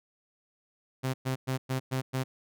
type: tone bursts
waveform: sawtooth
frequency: 130.81 Hz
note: C3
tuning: in tune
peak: -24 dBFS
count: 6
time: 1.03-2.24 s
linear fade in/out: 20 ms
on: 110 ms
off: 110 ms
effects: none